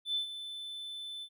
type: tone with ADSR envelope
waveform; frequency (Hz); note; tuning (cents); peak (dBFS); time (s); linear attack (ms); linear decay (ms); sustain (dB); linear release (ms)
triangle; 3520; A7; 0; -25; 0.05-1.29; 100; 110; -13; 65
effects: tanh soft clip ceiling -27 dBFS